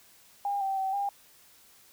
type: tone with pitch steps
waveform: sine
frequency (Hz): 806 / 777 / 768 / 803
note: G5 / G5 / G5 / G5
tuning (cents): +48 / -16 / -36 / +41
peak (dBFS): -27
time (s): 0.45-1.09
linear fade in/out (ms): 2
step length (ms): 160
effects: white hiss -58 dBFS RMS until 1.92 s